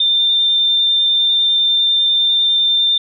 sine tone with vibrato, 3589 Hz, A7, 34 cents sharp, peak -11 dBFS, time 0-2.98 s, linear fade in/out 5 ms, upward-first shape triangle, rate 10 Hz, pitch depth 9 cents each way, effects none

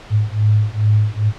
sine beating tone pair, 104.9 / 107.3 Hz, G#2 / A2, +18 / -43 cents, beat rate 2.4 Hz, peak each -15 dBFS, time 0.1-1.33 s, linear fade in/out 50 ms, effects pink hiss -38 dBFS RMS until 1.38 s + low-pass 4000 Hz 12 dB/octave

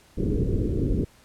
pink low-pass noise, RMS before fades -24 dBFS, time 0.17-1.05 s, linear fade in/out 10 ms, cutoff 460 Hz, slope 48 dB/octave, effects pink hiss -56 dBFS RMS until 1.24 s + low-pass 12000 Hz 12 dB/octave

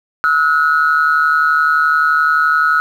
sine tone pair together, 1300 / 1451.6 Hz, E6 / F#6, -24 / -34 cents, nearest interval major second, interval 190 cents, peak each -12 dBFS, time 0.24-2.8 s, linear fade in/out 0 ms, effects tanh soft clip ceiling -4 dBFS + 7-bit

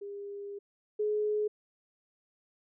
sine tone pair in turn, 403.7 / 422.1 Hz, G#4 / G#4, -49 / +28 cents, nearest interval minor second, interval 77 cents, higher second, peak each -38 / -27 dBFS, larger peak second, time 0.01-0.59 / 0.99-1.48 s, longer first, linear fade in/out 10 ms, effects none

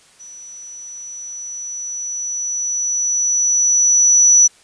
sine tone with level ramp, 5920 Hz, F#8, in tune, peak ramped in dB -35 to -6 dBFS, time 0.19-4.48 s, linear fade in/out 20 ms, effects white hiss -50 dBFS RMS until 4.63 s + resampled to 22050 Hz

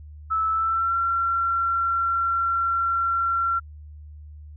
sine tone with pitch glide, 1309 to 1363.8 Hz, E6 to F6, -13 to -42 cents, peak -20 dBFS, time 0.3-3.6 s, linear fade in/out 20 ms, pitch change +71 cents, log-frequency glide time 0.5-0.96 s, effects added 75 Hz sine -39 dBFS peak until 4.56 s

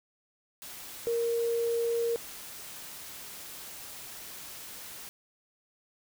sine tone in noise, 466.2 Hz, A#4, in tune, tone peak -26 dBFS, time 1.07-2.16 s, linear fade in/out 0 ms, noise white, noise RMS -44 dBFS, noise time 0.62-5.09 s, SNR +15 dB, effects none

